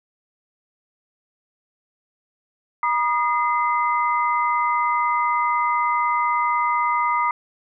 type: tone cluster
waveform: sine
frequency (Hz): 960 / 1224 / 2054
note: B5 / D#6 / C7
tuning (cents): -49 / -29 / -33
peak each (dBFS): -21 / -21 / -27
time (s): 2.83-7.31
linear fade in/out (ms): 2
effects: none